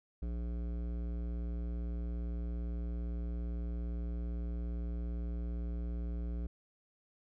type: tone with hard clipping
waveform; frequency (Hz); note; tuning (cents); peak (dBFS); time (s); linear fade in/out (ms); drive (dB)
triangle; 58.8; A#1; +16; -37; 0.22-6.47; 5; 18
effects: none